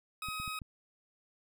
20% pulse tone, 1265 Hz, D#6, 28 cents sharp, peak -32 dBFS, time 0.22-0.59 s, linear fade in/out 2 ms
clicks, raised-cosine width 5 ms, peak -33 dBFS, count 4, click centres 0.286 / 0.4 / 0.478 / 0.618 s
effects none

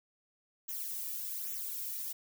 violet noise with flanger, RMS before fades -39 dBFS, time 0.68-2.13 s, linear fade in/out 10 ms, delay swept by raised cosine 0.21 to 1.91 ms, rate 1.2 Hz, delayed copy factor -0.75, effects none

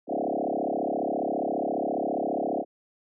sine tone with frequency modulation, 495.3 Hz, B4, 5 cents sharp, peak -25 dBFS, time 0.07-2.65 s, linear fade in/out 50 ms, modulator 34.7 Hz, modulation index 7.2, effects none

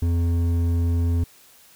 sine tone with hard clipping, 85 Hz, F2, 46 cents flat, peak -20 dBFS, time 0.02-1.24 s, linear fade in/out 5 ms, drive 8 dB, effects white hiss -52 dBFS RMS until 1.75 s

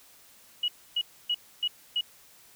sine tone bursts, 2910 Hz, F#7, 29 cents flat, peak -24 dBFS, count 5, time 0.63-2.01 s, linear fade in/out 5 ms, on 52 ms, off 280 ms, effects white hiss -56 dBFS RMS until 2.55 s

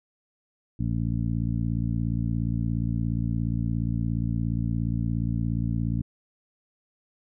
harmonic tone, 57.1 Hz, A#1, 35 cents flat, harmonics 1 / 2 / 3 / 4 / 5, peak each -31 / -27 / -30 / -32 / -36 dBFS, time 0.79-6.02 s, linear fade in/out 10 ms, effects none

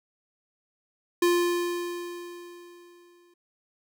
square tone with exponential decay, 349.2 Hz, F4, in tune, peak -19 dBFS, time 1.22-3.34 s, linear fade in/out 5 ms, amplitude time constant 460 ms, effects none

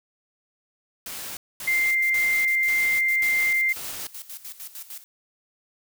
white noise bursts, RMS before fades -35 dBFS, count 6, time 1.06-4.07 s, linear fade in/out 2 ms, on 310 ms, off 230 ms
sine tone, 2094 Hz, C7, 1 cent sharp, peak -19 dBFS, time 1.67-3.73 s, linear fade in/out 10 ms
blue noise with tremolo, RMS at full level -37 dBFS, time 1.72-5.04 s, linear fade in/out 0 ms, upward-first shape square, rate 6.6 Hz, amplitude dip 75%
effects none

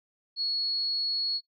sine tone, 4351 Hz, C#8, 33 cents flat, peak -26 dBFS, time 0.36-1.41 s, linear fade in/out 50 ms, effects noise-tail reverb RT60 0.1 s tail -17 dB re dry

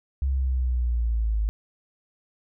sine linear sweep, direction down, 68.2 to 51.91 Hz, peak -21 dBFS, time 0.22-1.49 s, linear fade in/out 0 ms, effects none

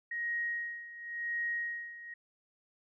sine tone with tremolo, 1882 Hz, A#6, 16 cents sharp, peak -31 dBFS, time 0.11-2.14 s, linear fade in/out 5 ms, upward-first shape sine, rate 0.93 Hz, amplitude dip 80%, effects none

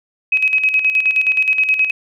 sine tone with tremolo, 2544 Hz, D#7, 38 cents sharp, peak -10 dBFS, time 0.32-1.91 s, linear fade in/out 5 ms, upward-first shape square, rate 9.5 Hz, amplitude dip 60%, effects none

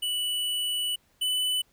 square tone pair in turn, 2960 / 2993 Hz, F#7 / F#7, 0 / +19 cents, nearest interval unison, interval 19 cents, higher second, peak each -27 / -25 dBFS, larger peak second, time 0.02-0.96 / 1.21-1.62 s, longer first, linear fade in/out 10 ms, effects pink hiss -66 dBFS RMS until 1.72 s

